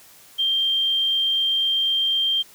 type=tone; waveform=sine; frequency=3172 Hz; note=G7; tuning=20 cents sharp; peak=-18 dBFS; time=0.38-2.43 s; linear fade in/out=20 ms; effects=white hiss -49 dBFS RMS until 2.54 s